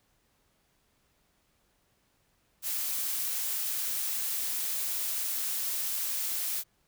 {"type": "noise", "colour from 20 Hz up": "blue", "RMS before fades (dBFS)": -32, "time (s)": [2.62, 6.64], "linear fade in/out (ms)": 50, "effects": ["pink hiss -71 dBFS RMS until 6.87 s"]}